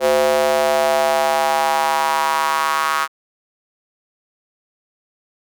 square tone with high-pass filter sweep, 74 Hz, D2, 14 cents sharp, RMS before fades -17 dBFS, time 0-3.08 s, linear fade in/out 50 ms, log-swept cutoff 510 to 1200 Hz, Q 4, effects none

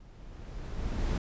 brown noise with level ramp, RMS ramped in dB -52 to -27 dBFS, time 0-1.18 s, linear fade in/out 5 ms, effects resampled to 16000 Hz

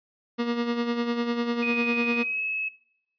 30% pulse tone with tremolo, 237 Hz, A#3, 29 cents sharp, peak -20 dBFS, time 0.38-2.24 s, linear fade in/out 20 ms, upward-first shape sine, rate 10 Hz, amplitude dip 55%
sine tone with pitch glide, 2500 to 2581 Hz, D#7 to E7, +8 to -37 cents, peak -26 dBFS, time 1.62-2.69 s, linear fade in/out 10 ms, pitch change +55 cents, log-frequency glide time 2.15-2.41 s
effects noise-tail reverb RT60 0.8 s tail -22 dB re dry + resampled to 11025 Hz

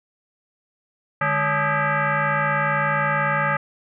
sine tone with frequency modulation, 207.7 Hz, G#3, in tune, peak -18 dBFS, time 1.21-3.57 s, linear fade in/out 5 ms, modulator 357 Hz, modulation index 5.1, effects none

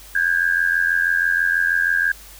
sine tone with amplitude modulation, 1615 Hz, G#6, 49 cents flat, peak -12 dBFS, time 0.15-2.12 s, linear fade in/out 5 ms, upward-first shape sine, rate 86.2 Hz, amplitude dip 80%, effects added 50 Hz sine -44 dBFS peak until 2.39 s + white hiss -43 dBFS RMS until 2.39 s

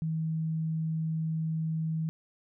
sine tone, 160 Hz, D#3, 49 cents sharp, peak -28 dBFS, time 0.02-2.09 s, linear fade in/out 0 ms, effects none

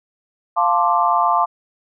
sine chord, D minor seventh, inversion first, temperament equal, 698.5 / 880 / 1046.5 / 1174.7 Hz, F5 / A5 / C6 / D6, 0 / 0 / 0 / 0 cents, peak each -19 dBFS, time 0.56-1.46 s, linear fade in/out 20 ms, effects none

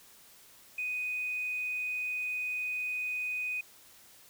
triangle tone with tanh clipping, 2493 Hz, D#7, 3 cents sharp, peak -31 dBFS, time 0.78-3.61 s, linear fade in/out 5 ms, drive 1 dB, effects white hiss -57 dBFS RMS until 4.29 s

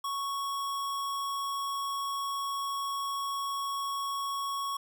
square tone, 1108.7 Hz, C#6, in tune, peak -32 dBFS, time 0.04-4.77 s, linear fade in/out 5 ms, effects none

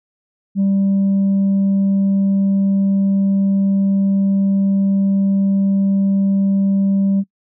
sine tone, 196 Hz, G3, in tune, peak -10 dBFS, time 0.55-7.24 s, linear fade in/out 50 ms, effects noise-tail reverb RT60 0.1 s tail -24 dB re dry + tanh soft clip ceiling -11 dBFS

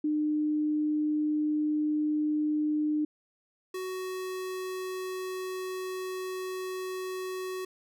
sine / square tone pair in turn, 302.5 / 372.3 Hz, D#4 / F#4, -49 / +11 cents, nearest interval major third, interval 360 cents, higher second, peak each -25 / -34 dBFS, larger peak first, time 0.04-3.05 / 3.74-7.65 s, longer second, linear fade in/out 5 ms, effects none

